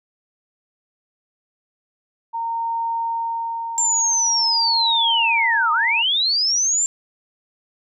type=tone with tremolo; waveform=sine; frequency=920 Hz; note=A#5; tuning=23 cents flat; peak=-20 dBFS; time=2.33-6.03 s; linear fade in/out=20 ms; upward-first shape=sine; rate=0.44 Hz; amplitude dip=50%
type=linear two-way sweep; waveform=sine; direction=down then up; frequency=7400 to 1190 to 7400 Hz; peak=-16 dBFS; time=3.78-6.86 s; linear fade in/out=0 ms; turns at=5.72 s
effects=none